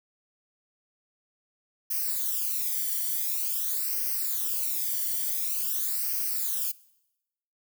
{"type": "noise with flanger", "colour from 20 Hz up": "violet", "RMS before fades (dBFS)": -29, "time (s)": [1.9, 6.72], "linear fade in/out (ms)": 10, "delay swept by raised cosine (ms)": [0.27, 0.78], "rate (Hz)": 0.47, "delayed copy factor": -1, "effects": ["noise-tail reverb RT60 0.9 s tail -22 dB re dry"]}